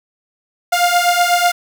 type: beating tone pair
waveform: sawtooth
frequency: 700 / 708.1 Hz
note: F5 / F5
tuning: +4 / +24 cents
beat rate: 8.1 Hz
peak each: -11 dBFS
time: 0.72-1.52 s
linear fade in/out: 10 ms
effects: none